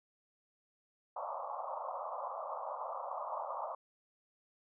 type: band-pass noise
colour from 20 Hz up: white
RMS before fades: -41 dBFS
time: 1.16-3.75 s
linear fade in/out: 5 ms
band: 530 to 1200 Hz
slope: 96 dB/octave
effects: none